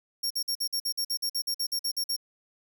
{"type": "tone bursts", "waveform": "sawtooth", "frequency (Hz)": 5530, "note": "F8", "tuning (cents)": -18, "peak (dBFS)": -24, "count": 16, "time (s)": [0.23, 2.165], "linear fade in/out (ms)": 10, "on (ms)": 75, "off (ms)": 49, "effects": []}